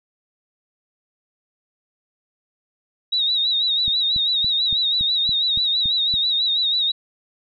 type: tone with vibrato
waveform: sine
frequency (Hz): 3815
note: A#7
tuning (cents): +39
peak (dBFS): -17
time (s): 3.12-6.92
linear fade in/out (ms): 10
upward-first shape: sine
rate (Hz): 6.1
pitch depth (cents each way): 72
type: click train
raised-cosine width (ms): 5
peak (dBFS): -21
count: 9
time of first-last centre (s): 3.88-6.14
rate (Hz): 3.54
effects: none